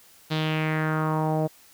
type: tone with low-pass filter sweep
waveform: sawtooth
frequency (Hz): 156.4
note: D#3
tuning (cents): +9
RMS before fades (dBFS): -25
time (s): 0.3-1.48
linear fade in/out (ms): 20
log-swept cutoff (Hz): 4000 to 610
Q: 3.2
effects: white hiss -54 dBFS RMS until 1.73 s